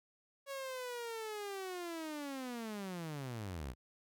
sawtooth linear sweep, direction down, 558 to 55.6 Hz, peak -37 dBFS, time 0.46-3.75 s, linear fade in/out 50 ms, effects none

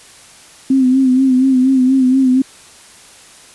sine tone with vibrato, 260.5 Hz, C4, 7 cents flat, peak -8 dBFS, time 0.7-2.42 s, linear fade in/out 5 ms, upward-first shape sine, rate 4.2 Hz, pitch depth 53 cents each way, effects white hiss -41 dBFS RMS until 3.54 s + resampled to 24000 Hz

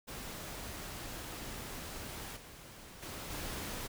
pink noise with level steps, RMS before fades -44 / -52 / -44 / -41 dBFS, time 0.07-3.88 s, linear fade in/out 20 ms, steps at 2.36 / 3.02 / 3.3 s, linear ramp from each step 10 ms, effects none

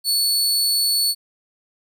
sawtooth tone, 4435 Hz, C#8, in tune, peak -14 dBFS, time 0.04-1.15 s, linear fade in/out 50 ms, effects none

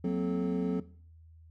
triangle tone cluster, 182.8 / 230.5 / 259.5 / 433.1 Hz, F#3 / A#3 / C4 / A4, -21 / -19 / -14 / -27 cents, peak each -28 / -36 / -31 / -34 dBFS, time 0.04-0.8 s, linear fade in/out 5 ms, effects noise-tail reverb RT60 0.5 s tail -18 dB re dry + added 81 Hz sine -52 dBFS peak until 1.5 s

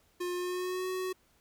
square tone with pitch glide, 356.1 to 371.4 Hz, F4 to F#4, +34 to +7 cents, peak -33 dBFS, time 0.2-1.13 s, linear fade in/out 10 ms, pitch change +73 cents, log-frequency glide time 0.34-0.88 s, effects pink hiss -68 dBFS RMS until 1.4 s

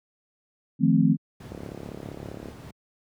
sine chord, F dominant seventh, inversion third, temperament equal, 155.56 / 174.61 / 220 / 261.6 Hz, Eb3 / F3 / A3 / C4, 0 / 0 / 0 / 0 cents, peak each -22 dBFS, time 0.79-1.17 s, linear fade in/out 50 ms
brown noise with tremolo, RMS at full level -36 dBFS, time 1.4-2.71 s, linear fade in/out 5 ms, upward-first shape triangle, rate 4.9 Hz, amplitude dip 25%
click train, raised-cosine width 2 ms, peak -23 dBFS, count 35, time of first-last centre 1.52-2.486 s, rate 35.2 Hz
effects high-pass 100 Hz 12 dB/octave

